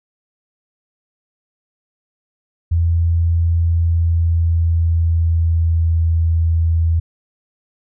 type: tone with pitch glide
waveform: sine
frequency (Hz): 84 to 82.41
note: E2 to E2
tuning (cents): +33 to 0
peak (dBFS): -12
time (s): 2.71-7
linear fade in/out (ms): 10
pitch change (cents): -33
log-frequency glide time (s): 3.59-6.04
effects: none